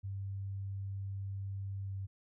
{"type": "tone with pitch glide", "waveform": "sine", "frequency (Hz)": [98, 97.1], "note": ["G2", "G2"], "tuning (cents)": [0, -16], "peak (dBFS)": -37, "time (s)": [0.03, 2.07], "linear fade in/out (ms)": 20, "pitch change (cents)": -16, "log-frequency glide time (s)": [1.84, 1.92], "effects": []}